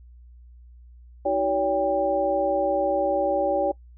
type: tone cluster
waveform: sine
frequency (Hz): 316 / 376.2 / 569 / 795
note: D#4 / F#4 / C#5 / G5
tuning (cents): +27 / +29 / +45 / +24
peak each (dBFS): -30 / -29 / -22 / -26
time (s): 1.25-3.72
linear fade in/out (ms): 10
effects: noise-tail reverb RT60 0.1 s tail -21 dB re dry + added 60 Hz sine -45 dBFS peak until 3.97 s